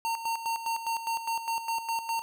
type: tone with tremolo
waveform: square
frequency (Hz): 914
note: A#5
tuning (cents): -34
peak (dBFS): -28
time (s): 0.05-2.22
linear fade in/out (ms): 0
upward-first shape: square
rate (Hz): 4.9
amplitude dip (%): 65
effects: none